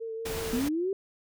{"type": "tone with vibrato", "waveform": "sine", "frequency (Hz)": 450, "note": "A4", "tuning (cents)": 39, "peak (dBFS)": -33, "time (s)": [0, 0.61], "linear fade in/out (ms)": 20, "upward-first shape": "sine", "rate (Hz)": 5.5, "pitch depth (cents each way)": 22}
{"type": "noise", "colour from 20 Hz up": "pink", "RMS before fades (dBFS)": -36, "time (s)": [0.25, 0.69], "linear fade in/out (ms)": 10}
{"type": "linear sweep", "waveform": "sine", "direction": "up", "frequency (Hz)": [233.1, 398.5], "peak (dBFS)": -26, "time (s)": [0.53, 0.93], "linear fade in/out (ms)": 2}
{"effects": []}